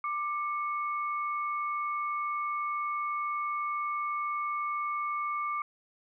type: tone pair together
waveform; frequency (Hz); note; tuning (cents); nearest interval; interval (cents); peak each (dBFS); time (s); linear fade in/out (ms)
sine; 1182 / 2204; D6 / C#7; +11 / -11; major seventh; 1078; -30 / -39; 0.04-5.62; 2
effects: none